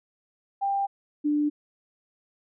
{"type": "tone pair in turn", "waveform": "sine", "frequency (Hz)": [793, 295.9], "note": ["G5", "D4"], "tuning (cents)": [20, 13], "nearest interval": "octave + perfect fourth", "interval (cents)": 1707, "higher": "first", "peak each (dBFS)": [-23, -21], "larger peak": "second", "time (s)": [[0.61, 0.87], [1.24, 1.5]], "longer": "neither", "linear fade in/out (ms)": 20, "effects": []}